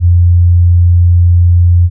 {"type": "tone", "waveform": "sine", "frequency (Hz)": 87.31, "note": "F2", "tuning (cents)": 0, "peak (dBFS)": -3, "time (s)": [0, 1.9], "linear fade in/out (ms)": 50, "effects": []}